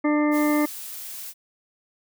harmonic tone, 298.2 Hz, D4, 27 cents sharp, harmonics 1 / 2 / 3 / 4 / 6 / 7, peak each -19 / -27 / -32 / -31 / -36 / -32 dBFS, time 0.04-0.66 s, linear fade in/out 10 ms
blue noise, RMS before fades -36 dBFS, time 0.31-1.34 s, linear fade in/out 50 ms
effects none

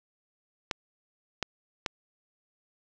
clicks, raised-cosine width 0.2 ms, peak -11 dBFS, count 3, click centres 0.712 / 1.427 / 1.862 s, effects low-pass 7000 Hz 12 dB/octave + 8-bit

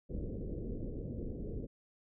pink low-pass noise, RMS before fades -40 dBFS, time 0.09-1.67 s, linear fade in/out 20 ms, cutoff 510 Hz, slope 48 dB/octave, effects none

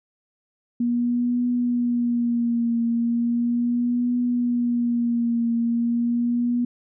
sine tone with vibrato, 238.5 Hz, A#3, 40 cents sharp, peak -19 dBFS, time 0.8-6.65 s, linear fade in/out 5 ms, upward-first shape triangle, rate 0.37 Hz, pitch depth 45 cents each way, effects none

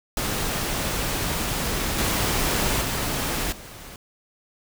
pink noise with level steps, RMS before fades -26 / -23 / -26 / -41 dBFS, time 0.17-3.96 s, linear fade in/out 2 ms, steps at 1.98 / 2.81 / 3.52 s, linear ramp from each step 5 ms, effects none

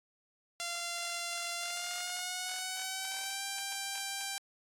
5% pulse tone with pitch glide, 690 to 788 Hz, F5 to G5, -21 to +9 cents, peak -24 dBFS, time 0.6-4.38 s, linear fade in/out 0 ms, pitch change +230 cents, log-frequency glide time 1.56-3.44 s, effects AAC 64 kbps

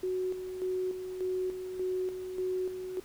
sine tone with tremolo, 370 Hz, F#4, in tune, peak -29 dBFS, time 0.03-3 s, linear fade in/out 5 ms, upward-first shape square, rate 1.7 Hz, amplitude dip 55%, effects pink hiss -55 dBFS RMS until 3.04 s

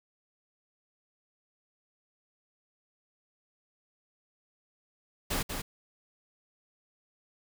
pink noise with echo, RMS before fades -31 dBFS, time 5.3-5.43 s, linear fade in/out 10 ms, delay 190 ms, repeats 1, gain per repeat -5 dB, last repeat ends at 5.62 s, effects none

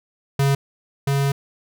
square tone pair in turn, 138.59 / 139.1 Hz, C#3 / C#3, 0 / +6 cents, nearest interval unison, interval 6 cents, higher second, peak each -16 / -18 dBFS, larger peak first, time 0.39-0.55 / 1.07-1.32 s, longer second, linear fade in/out 5 ms, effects none

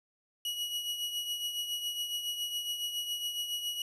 40% pulse tone with tremolo, 2913 Hz, F#7, 28 cents flat, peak -30 dBFS, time 0.45-3.82 s, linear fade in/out 2 ms, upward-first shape triangle, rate 7.2 Hz, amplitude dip 60%, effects resampled to 32000 Hz + 11-bit

